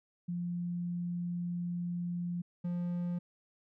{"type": "tone pair in turn", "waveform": ["sine", "triangle"], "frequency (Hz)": [174.61, 175.24], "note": ["F3", "F3"], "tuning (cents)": [0, 6], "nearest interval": "unison", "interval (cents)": 6, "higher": "second", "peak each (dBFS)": [-33, -30], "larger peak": "second", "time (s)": [[0.28, 2.42], [2.64, 3.19]], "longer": "first", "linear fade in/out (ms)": 10, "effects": []}